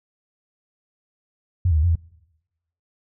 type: tone with pitch steps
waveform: sine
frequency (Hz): 90.1 / 79.4 / 75.2 / 87.3 / 82.5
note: F#2 / D#2 / D2 / F2 / E2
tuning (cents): -45 / +36 / +42 / 0 / +2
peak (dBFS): -15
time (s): 1.65-1.955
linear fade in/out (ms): 5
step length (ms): 61
effects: noise-tail reverb RT60 0.9 s tail -22 dB re dry